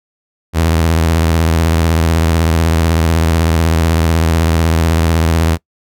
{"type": "tone with vibrato", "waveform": "sawtooth", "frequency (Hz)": 81.8, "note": "E2", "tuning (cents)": -13, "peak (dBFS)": -6, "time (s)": [0.53, 5.58], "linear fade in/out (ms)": 50, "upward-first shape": "sine", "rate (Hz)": 16, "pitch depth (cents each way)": 84, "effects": ["noise-tail reverb RT60 0.1 s tail -23 dB re dry"]}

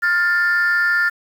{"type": "tone pair together", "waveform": "sine", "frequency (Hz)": [1407, 1772.7], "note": ["F6", "A6"], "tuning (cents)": [12, 12], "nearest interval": "major third", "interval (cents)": 400, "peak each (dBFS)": -15, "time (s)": [0.02, 1.1], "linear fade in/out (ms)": 20, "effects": ["tanh soft clip ceiling -11 dBFS", "7-bit"]}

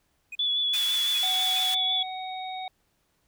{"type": "tone bursts", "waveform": "triangle", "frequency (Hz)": 2489, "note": "D#7", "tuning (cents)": 0, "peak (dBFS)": -33, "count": 4, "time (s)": [0.32, 1.592], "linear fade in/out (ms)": 5, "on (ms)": 33, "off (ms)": 380}
{"type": "tone with vibrato", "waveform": "sine", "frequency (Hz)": 3424, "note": "A7", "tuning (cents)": -48, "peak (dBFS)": -23, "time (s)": [0.39, 2.03], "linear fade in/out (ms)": 5, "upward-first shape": "sine", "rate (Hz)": 6, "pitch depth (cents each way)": 24}
{"type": "high-pass noise", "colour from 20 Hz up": "pink", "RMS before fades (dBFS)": -35, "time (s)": [0.73, 1.75], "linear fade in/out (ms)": 10, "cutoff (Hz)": 2100, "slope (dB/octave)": 12}
{"type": "harmonic tone", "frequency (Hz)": 748, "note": "F#5", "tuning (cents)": 19, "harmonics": [1, 3, 5], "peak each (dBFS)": [-33, -43, -40], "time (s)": [1.23, 2.68], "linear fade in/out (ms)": 2}
{"effects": ["pink hiss -71 dBFS RMS until 3.27 s"]}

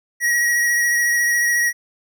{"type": "tone with vibrato", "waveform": "square", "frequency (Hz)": 1906, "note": "A#6", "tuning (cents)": 38, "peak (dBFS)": -16, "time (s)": [0.2, 1.73], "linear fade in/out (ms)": 50, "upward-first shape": "triangle", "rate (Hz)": 14, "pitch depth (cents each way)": 24, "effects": []}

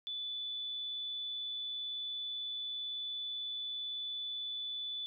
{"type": "tone", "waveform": "sine", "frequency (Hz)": 3479, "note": "A7", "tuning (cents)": -20, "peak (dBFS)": -37, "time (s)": [0.07, 5.06], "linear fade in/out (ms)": 0, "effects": []}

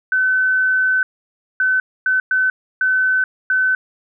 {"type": "tone bursts at uneven times", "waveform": "sine", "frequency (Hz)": 1518, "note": "F#6", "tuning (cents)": 44, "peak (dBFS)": -13, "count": 6, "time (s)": [[0.12, 1.03], [1.6, 1.8], [2.06, 2.2], [2.31, 2.5], [2.81, 3.24], [3.5, 3.75]], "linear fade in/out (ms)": 2, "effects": []}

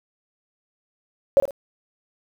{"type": "tone with echo", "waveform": "sine", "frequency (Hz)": 554.4, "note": "C#5", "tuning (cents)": 0, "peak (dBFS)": -10, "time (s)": [1.37, 1.4], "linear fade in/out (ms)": 0, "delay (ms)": 54, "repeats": 2, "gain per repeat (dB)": -10, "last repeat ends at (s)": 1.508, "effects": ["8-bit"]}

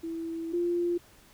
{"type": "tone pair in turn", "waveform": "sine", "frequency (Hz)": [329.6, 347.5], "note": ["E4", "F4"], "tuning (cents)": [0, -9], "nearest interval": "minor second", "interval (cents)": 91, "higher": "second", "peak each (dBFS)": [-32, -25], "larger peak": "second", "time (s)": [[0.03, 0.53], [0.53, 0.98]], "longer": "first", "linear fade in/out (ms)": 10, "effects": ["pink hiss -57 dBFS RMS until 1.33 s"]}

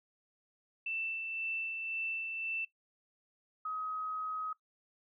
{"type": "tone with tremolo", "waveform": "sine", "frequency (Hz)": 2665, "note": "E7", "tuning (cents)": 18, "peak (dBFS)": -33, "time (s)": [0.86, 2.65], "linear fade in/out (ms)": 5, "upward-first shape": "sine", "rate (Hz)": 1.9, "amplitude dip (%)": 35}
{"type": "tone", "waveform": "sine", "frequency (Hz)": 1265, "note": "D#6", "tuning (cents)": 28, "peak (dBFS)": -35, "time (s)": [3.65, 4.53], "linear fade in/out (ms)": 5}
{"effects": ["noise-tail reverb RT60 0.1 s tail -18 dB re dry"]}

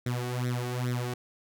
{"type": "tone with flanger", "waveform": "sawtooth", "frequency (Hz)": 123.47, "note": "B2", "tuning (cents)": 0, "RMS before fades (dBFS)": -31, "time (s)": [0.06, 1.14], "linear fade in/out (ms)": 5, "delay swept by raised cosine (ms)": [0.52, 2.72], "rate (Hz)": 2.4, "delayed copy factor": 0.85, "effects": []}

